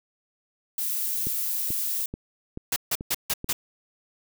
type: noise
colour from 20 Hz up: violet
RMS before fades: -28 dBFS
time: 0.78-2.06 s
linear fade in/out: 2 ms
type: click train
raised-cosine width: 3 ms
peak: -20 dBFS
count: 6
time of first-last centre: 1.27-3.444 s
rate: 2.3 Hz
type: noise bursts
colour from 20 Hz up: white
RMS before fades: -25 dBFS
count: 5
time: 2.72-3.53 s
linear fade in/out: 5 ms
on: 42 ms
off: 150 ms
effects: none